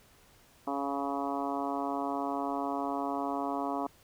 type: harmonic tone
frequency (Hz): 140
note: C#3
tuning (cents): +18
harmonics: 2 / 3 / 4 / 5 / 6 / 7 / 8 / 9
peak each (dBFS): -35 / -41 / -42 / -36 / -40 / -39 / -40 / -46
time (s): 0.67-3.87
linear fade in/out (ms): 5
effects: pink hiss -61 dBFS RMS until 4.03 s